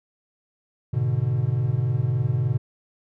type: chord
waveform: triangle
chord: G# diminished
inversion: none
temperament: equal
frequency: 103.83 / 123.47 / 146.83 Hz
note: G#2 / B2 / D3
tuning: 0 / 0 / 0 cents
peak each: -25 / -20 / -25 dBFS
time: 0.93-2.58 s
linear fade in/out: 10 ms
effects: none